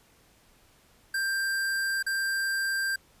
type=tone with dropouts; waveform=square; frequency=1582 Hz; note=G6; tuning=15 cents sharp; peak=-27 dBFS; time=1.14-2.96 s; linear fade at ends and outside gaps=5 ms; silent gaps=2.027-2.064 s; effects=pink hiss -61 dBFS RMS until 3.2 s + resampled to 32000 Hz